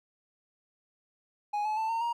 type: tone with pitch steps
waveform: triangle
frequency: 830.6 / 856.9 / 884.1 / 912.1 / 941 Hz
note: G#5 / A5 / A5 / A#5 / A#5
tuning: 0 / -46 / +8 / -38 / +16 cents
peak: -26 dBFS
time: 1.53-2.13 s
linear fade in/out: 10 ms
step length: 120 ms
effects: none